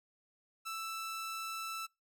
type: tone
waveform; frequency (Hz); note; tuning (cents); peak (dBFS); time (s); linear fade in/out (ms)
sawtooth; 1323; E6; +6; -35; 0.65-1.87; 20
effects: noise-tail reverb RT60 0.2 s tail -23 dB re dry